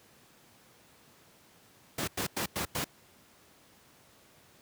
pink noise bursts, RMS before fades -32 dBFS, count 5, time 1.98-2.844 s, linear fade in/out 5 ms, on 96 ms, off 96 ms, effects pink hiss -60 dBFS RMS until 4.61 s + high-pass 100 Hz 12 dB/octave

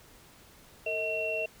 sine tone cluster, 451.9 / 636 / 2727 Hz, A4 / D#5 / F7, +46 / +38 / -42 cents, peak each -36 / -33 / -32 dBFS, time 0.86-1.46 s, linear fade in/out 5 ms, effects pink hiss -56 dBFS RMS until 1.6 s

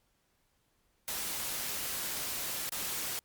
white noise with dropouts, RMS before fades -36 dBFS, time 1.08-3.19 s, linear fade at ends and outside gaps 0 ms, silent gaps 2.692-2.722 s, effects pink hiss -74 dBFS RMS until 3.24 s + MP3 96 kbps

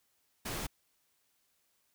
pink noise, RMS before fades -38 dBFS, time 0.45-0.67 s, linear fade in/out 10 ms, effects white hiss -75 dBFS RMS until 1.94 s

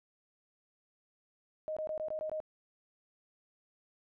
sine tone bursts, 622.3 Hz, D#5, in tune, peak -34 dBFS, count 7, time 1.68-2.402 s, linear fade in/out 0 ms, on 86 ms, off 20 ms, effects none

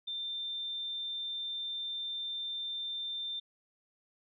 sine tone, 3580 Hz, A7, 29 cents sharp, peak -35 dBFS, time 0.07-3.4 s, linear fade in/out 10 ms, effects none

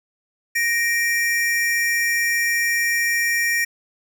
square tone pair together, 1865.2 / 2350 Hz, A#6 / D7, +1 / +1 cents, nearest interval major third, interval 400 cents, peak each -20 / -24 dBFS, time 0.55-3.65 s, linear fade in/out 10 ms, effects none

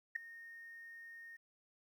sine tone with ADSR envelope, 1845 Hz, A#6, 18 cents flat, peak -30 dBFS, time 0.15-1.37 s, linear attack 11 ms, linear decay 3 ms, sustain -20 dB, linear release 12 ms, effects tanh soft clip ceiling -26 dBFS + 12-bit

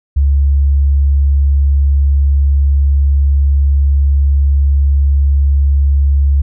sine tone, 70 Hz, C#2, 18 cents sharp, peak -7 dBFS, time 0.16-6.42 s, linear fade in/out 10 ms, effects none

